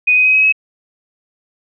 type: tone with pitch steps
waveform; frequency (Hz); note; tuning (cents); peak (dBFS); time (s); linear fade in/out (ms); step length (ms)
sine; 2489 / 2508 / 2527 / 2546 / 2565; D#7 / D#7 / D#7 / D#7 / E7; 0 / +13 / +26 / +39 / -48; -8; 0.07-0.525; 10; 91
effects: none